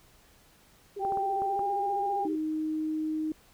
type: tone with vibrato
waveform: sine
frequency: 392 Hz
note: G4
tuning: in tune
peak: -34 dBFS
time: 0.96-2.36 s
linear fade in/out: 10 ms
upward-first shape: square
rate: 15 Hz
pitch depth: 59 cents each way
type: tone with pitch glide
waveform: sine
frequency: 784 to 803.7 Hz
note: G5 to G5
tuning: 0 to +43 cents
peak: -27 dBFS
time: 0.99-2.28 s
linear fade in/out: 50 ms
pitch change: +43 cents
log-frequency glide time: 1.47-1.64 s
type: clicks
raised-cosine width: 1 ms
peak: -26 dBFS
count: 5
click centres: 1.05 / 1.122 / 1.173 / 1.42 / 1.593 s
type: tone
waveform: sine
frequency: 311.8 Hz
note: D#4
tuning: 4 cents sharp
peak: -28 dBFS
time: 2.25-3.32 s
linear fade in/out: 2 ms
effects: pink hiss -60 dBFS RMS until 3.53 s

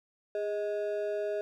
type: ring-modulated tone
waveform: triangle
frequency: 520 Hz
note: C5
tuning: 11 cents flat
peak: -25 dBFS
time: 0.35-1.41 s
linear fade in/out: 0 ms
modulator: 109 Hz
effects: none

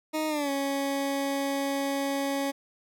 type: tone with pitch glide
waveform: 20% pulse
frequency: 311.1 to 277.2 Hz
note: D#4 to C#4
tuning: 0 to 0 cents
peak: -22 dBFS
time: 0.13-2.52 s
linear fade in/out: 20 ms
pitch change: -200 cents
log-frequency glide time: 0.28-0.5 s
effects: none

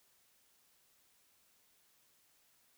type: silence
effects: white hiss -71 dBFS RMS until 2.77 s

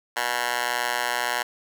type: tone with high-pass filter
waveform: 10% pulse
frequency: 121.5 Hz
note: B2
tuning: 28 cents flat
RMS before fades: -26 dBFS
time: 0.16-1.43 s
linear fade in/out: 10 ms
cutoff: 1100 Hz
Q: 2.1
effects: none

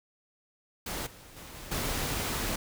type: noise with level steps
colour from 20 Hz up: pink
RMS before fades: -35 / -51 / -46 / -44 / -32 dBFS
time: 0.86-2.56 s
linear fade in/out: 5 ms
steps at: 1.06 / 1.36 / 1.54 / 1.71 s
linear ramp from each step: 10 ms
effects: none

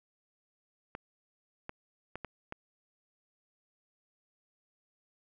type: clicks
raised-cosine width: 0.5 ms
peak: -24 dBFS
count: 5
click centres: 0.951 / 1.694 / 2.156 / 2.247 / 2.524 s
effects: none

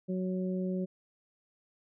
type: harmonic tone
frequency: 185 Hz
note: F#3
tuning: in tune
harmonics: 1 / 2 / 3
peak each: -31 / -37 / -41 dBFS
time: 0.08-0.86 s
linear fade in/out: 20 ms
effects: none

